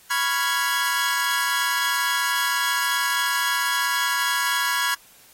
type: chord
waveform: sawtooth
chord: C# dominant seventh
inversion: third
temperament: equal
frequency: 987.8 / 1108.7 / 1396.9 / 1661.2 Hz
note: B5 / C#6 / E#6 / G#6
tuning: 0 / 0 / 0 / 0 cents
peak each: -23 / -25 / -25 / -20 dBFS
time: 0.1-4.95 s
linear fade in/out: 10 ms
effects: white hiss -52 dBFS RMS until 5.33 s + AAC 48 kbps